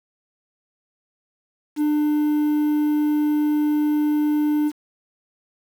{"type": "tone with quantisation", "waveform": "triangle", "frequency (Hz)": 299.2, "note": "D4", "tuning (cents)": 32, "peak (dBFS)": -15, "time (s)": [1.76, 4.72], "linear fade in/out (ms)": 50, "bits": 7, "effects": []}